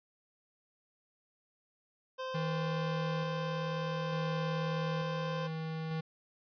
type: tone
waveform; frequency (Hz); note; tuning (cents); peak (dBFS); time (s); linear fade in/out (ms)
25% pulse; 519; C5; -14; -33; 2.18-5.48; 20
type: tone with tremolo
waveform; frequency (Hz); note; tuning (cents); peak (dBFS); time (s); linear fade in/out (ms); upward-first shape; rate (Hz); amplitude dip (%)
square; 160; D#3; +49; -34; 2.34-6.01; 10; square; 0.56; 25
effects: resampled to 11025 Hz